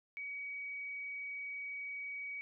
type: tone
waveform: sine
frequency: 2263 Hz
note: C#7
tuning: 35 cents sharp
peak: -40 dBFS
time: 0.17-2.41 s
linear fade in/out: 0 ms
effects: none